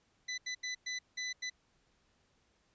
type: tone bursts at uneven times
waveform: 20% pulse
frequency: 1999 Hz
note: B6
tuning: 20 cents sharp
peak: -31 dBFS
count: 6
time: 0.28-0.38 / 0.46-0.55 / 0.63-0.75 / 0.86-0.99 / 1.17-1.33 / 1.42-1.5 s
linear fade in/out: 10 ms
effects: pink hiss -73 dBFS RMS until 2.74 s + resampled to 16000 Hz